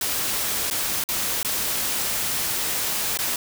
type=noise with dropouts; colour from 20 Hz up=white; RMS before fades=-25 dBFS; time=0.01-3.36 s; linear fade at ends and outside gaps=2 ms; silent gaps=0.701-0.71 / 1.04-1.088 / 1.43-1.447 / 3.174-3.188 s; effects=none